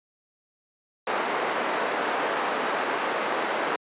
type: band-pass noise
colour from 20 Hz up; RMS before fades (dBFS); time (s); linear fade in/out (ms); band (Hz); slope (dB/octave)
pink; -27; 1.07-3.76; 2; 430 to 1800; 12
effects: high-pass 200 Hz 12 dB/octave + resampled to 8000 Hz